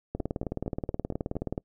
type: two click trains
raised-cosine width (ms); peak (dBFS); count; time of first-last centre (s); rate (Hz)
2; -22 / -17; 6 / 28; 0.2-1.355 / 0.15-1.579; 4.33 / 18.9
effects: noise-tail reverb RT60 0.1 s tail -26 dB re dry